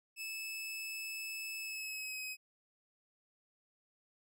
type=tone with pitch glide; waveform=sawtooth; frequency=2612 to 2535 Hz; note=E7 to D#7; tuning=-17 to +32 cents; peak=-37 dBFS; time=0.16-2.37 s; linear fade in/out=50 ms; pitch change=-51 cents; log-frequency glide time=1.59-2.21 s; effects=none